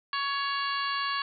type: harmonic tone with a mistuned harmonic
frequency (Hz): 559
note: C#5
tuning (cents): +14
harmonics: 2 / 3 / 4 / 5 / 6 / 7 / 8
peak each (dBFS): -30 / -34 / -42 / -37 / -40 / -42 / -38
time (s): 0.13-1.22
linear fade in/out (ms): 2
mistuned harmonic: 7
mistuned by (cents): +47
effects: none